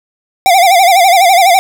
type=tone with vibrato; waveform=square; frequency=733 Hz; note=F#5; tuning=16 cents flat; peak=-5 dBFS; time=0.46-1.59 s; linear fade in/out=0 ms; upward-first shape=sine; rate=12 Hz; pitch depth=130 cents each way; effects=none